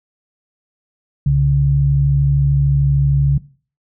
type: tone pair together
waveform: sine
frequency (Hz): 66.3 / 139.43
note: C2 / C#3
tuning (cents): +23 / +10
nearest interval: octave + minor second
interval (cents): 1287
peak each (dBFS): -19 / -11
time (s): 1.26-3.38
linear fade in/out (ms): 5
effects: noise-tail reverb RT60 0.4 s tail -18 dB re dry